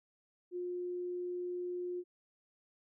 sine tone, 356.6 Hz, F4, 36 cents sharp, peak -36 dBFS, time 0.51-2.04 s, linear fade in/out 50 ms, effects none

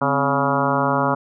harmonic tone with a mistuned harmonic, 140 Hz, C#3, 18 cents sharp, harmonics 1 / 2 / 3 / 4 / 5 / 6 / 7 / 8 / 9 / 10, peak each -26 / -24 / -29 / -24 / -27 / -26 / -24 / -26 / -26 / -28 dBFS, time 0.01-1.15 s, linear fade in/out 10 ms, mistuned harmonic 2, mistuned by -99 cents, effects none

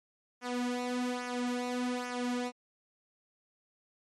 sawtooth tone with flanger, 246.9 Hz, B3, in tune, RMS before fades -34 dBFS, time 0.41-2.52 s, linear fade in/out 50 ms, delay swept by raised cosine 0.24 to 3.44 ms, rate 1.2 Hz, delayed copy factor -0.75, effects low-pass 8000 Hz 12 dB/octave + MP3 64 kbps

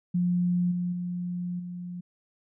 sine tone with level steps, 177.3 Hz, F3, 26 cents sharp, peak -22 / -26 / -29 / -34 dBFS, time 0.14-2.01 s, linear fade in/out 10 ms, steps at 0.71 / 0.92 / 1.59 s, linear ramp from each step 10 ms, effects none

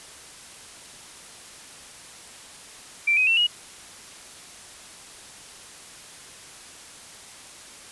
sine tone with pitch steps, 2349 / 2518 / 2698 / 2892 Hz, D7 / D#7 / E7 / F#7, 0 / +20 / +40 / -40 cents, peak -17 dBFS, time 3.07-3.47 s, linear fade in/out 10 ms, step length 100 ms, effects white hiss -44 dBFS RMS until 7.91 s + resampled to 24000 Hz

